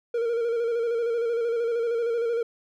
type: tone with vibrato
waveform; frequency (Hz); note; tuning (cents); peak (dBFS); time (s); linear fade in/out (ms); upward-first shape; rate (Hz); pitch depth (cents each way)
triangle; 466.2; A#4; 0; -21; 0.14-2.43; 5; square; 13; 36
effects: none